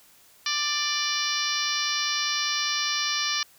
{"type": "harmonic tone with a mistuned harmonic", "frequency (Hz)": 590, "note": "D5", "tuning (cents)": 8, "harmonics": [2, 3, 4, 5, 6, 7, 8, 9, 10], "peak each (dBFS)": [-33, -33, -33, -33, -33, -33, -33, -33, -33], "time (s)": [0.46, 3.43], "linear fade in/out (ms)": 2, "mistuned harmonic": 10, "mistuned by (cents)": -40, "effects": ["white hiss -56 dBFS RMS until 3.58 s"]}